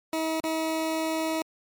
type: tone with dropouts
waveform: 20% pulse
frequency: 320 Hz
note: D#4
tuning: 49 cents sharp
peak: -21 dBFS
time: 0.13-1.42 s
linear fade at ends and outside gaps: 1 ms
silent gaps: 0.402-0.439 s
effects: MP3 96 kbps